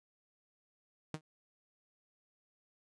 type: tone with exponential decay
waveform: sawtooth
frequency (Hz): 155.56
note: D#3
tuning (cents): 0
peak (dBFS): -30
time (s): 1.14-1.21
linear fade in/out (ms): 2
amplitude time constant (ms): 15
effects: resampled to 22050 Hz